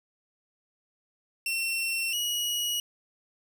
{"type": "tone pair in turn", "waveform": "sawtooth", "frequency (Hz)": [2710, 2908], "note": ["E7", "F#7"], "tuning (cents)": [47, -31], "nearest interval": "minor second", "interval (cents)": 122, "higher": "second", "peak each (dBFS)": [-24, -24], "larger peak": "neither", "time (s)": [[1.46, 2.13], [2.13, 2.8]], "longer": "neither", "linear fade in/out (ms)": 2, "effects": []}